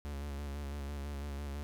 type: tone with vibrato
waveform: 45% pulse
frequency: 71.2 Hz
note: C#2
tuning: 47 cents sharp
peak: -38 dBFS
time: 0.05-1.63 s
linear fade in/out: 0 ms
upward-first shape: square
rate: 6 Hz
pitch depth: 34 cents each way
effects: none